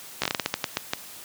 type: slowing click train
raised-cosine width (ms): 0.2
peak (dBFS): -6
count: 12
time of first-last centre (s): 0.22-0.935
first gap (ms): 15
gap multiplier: 1.27
effects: white hiss -43 dBFS RMS until 1.24 s + high-pass 100 Hz 12 dB/octave